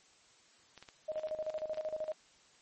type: clicks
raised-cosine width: 0.2 ms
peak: -33 dBFS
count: 9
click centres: 0.777 / 0.826 / 0.888 / 1.18 / 1.286 / 1.497 / 1.587 / 1.744 / 1.781 s
type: tone with tremolo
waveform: sine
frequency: 622.3 Hz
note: D#5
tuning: in tune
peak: -33 dBFS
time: 1.08-2.13 s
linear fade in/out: 10 ms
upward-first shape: square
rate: 13 Hz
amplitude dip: 75%
effects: white hiss -64 dBFS RMS until 2.61 s + MP3 32 kbps